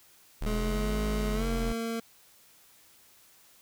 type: linear two-way sweep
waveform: square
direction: up then down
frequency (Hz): 36.9 to 54 to 40.09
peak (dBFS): -30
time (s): 0.41-1.73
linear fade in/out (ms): 10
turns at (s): 1.05
type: tone with pitch glide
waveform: 25% pulse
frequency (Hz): 212 to 228.5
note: G#3 to A#3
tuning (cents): +36 to -34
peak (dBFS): -27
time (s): 0.46-2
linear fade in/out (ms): 5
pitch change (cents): +130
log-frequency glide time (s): 1.34-1.45
effects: white hiss -59 dBFS RMS until 3.61 s